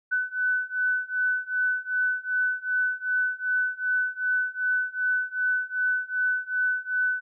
sine beating tone pair, 1500 / 1502.6 Hz, F#6 / F#6, +23 / +26 cents, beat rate 2.6 Hz, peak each -27 / -26 dBFS, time 0.11-7.21 s, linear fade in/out 20 ms, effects none

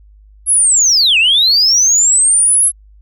sine linear two-way sweep, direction down then up, 11060 to 2489 to 11060 Hz, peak -6 dBFS, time 0.46-2.72 s, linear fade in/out 50 ms, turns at 1.18 s, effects tanh soft clip ceiling -4 dBFS + added 51 Hz sine -40 dBFS peak until 3.01 s

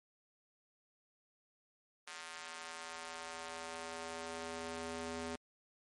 square tone with high-pass filter sweep, 82.41 Hz, E2, in tune, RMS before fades -45 dBFS, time 2.07-5.36 s, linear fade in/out 5 ms, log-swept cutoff 1400 to 270 Hz, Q 0.87, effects MP3 48 kbps

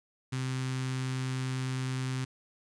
sawtooth tone with notch filter, 129.9 Hz, C3, 12 cents flat, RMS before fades -33 dBFS, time 0.32-2.25 s, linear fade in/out 10 ms, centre 590 Hz, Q 0.58, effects resampled to 22050 Hz + 10-bit

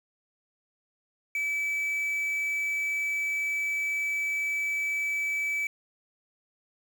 triangle tone with quantisation, 2301 Hz, D7, 36 cents flat, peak -25 dBFS, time 1.35-5.67 s, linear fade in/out 2 ms, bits 8, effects none

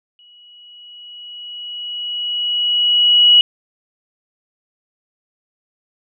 sine tone with exponential growth, 2920 Hz, F#7, 24 cents flat, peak -5 dBFS, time 0.19-3.41 s, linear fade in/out 1 ms, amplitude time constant 700 ms, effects none

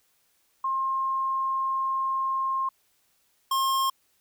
sine / square tone pair in turn, 1065 / 1069.7 Hz, C6 / C6, +30 / +38 cents, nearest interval unison, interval 8 cents, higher second, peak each -24 / -23 dBFS, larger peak second, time 0.64-2.69 / 3.51-3.9 s, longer first, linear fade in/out 5 ms, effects white hiss -68 dBFS RMS until 4.2 s

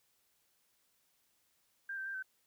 sine tone with pitch steps, 1592 / 1555 / 1585 / 1532 Hz, G6 / G6 / G6 / G6, +26 / -14 / +19 / -40 cents, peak -38 dBFS, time 1.89-2.226 s, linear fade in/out 5 ms, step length 84 ms, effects white hiss -75 dBFS RMS until 2.46 s

